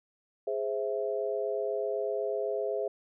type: chord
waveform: sine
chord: Ab augmented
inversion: none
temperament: equal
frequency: 415.3 / 523.3 / 659.3 Hz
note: Ab4 / C5 / E5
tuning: 0 / 0 / 0 cents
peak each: -32 / -34 / -34 dBFS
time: 0.47-2.88 s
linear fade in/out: 5 ms
effects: none